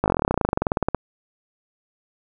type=slowing click train; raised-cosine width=1 ms; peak=-5 dBFS; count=26; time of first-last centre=0.04-0.947 s; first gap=19 ms; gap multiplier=1.05; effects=none